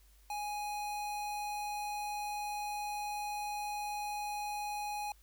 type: tone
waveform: square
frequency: 830.6 Hz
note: G#5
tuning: in tune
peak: -37 dBFS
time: 0.3-5.12 s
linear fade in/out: 2 ms
effects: added 50 Hz sine -60 dBFS peak until 5.22 s + white hiss -68 dBFS RMS until 5.22 s